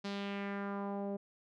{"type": "tone with low-pass filter sweep", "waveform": "sawtooth", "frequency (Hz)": 200, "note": "G3", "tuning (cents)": 35, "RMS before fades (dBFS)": -39, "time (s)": [0.04, 1.17], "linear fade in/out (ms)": 10, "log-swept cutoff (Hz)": [4700, 550], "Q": 2.1, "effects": []}